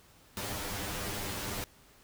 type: noise with comb filter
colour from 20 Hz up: pink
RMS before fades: -37 dBFS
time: 0.37-1.64 s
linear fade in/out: 0 ms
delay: 10 ms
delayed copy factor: +0.85
effects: pink hiss -60 dBFS RMS until 2.03 s